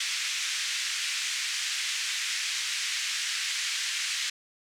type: band-pass noise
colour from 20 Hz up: pink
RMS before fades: -31 dBFS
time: 0-4.3 s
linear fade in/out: 5 ms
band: 1900 to 7600 Hz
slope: 24 dB/octave
effects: none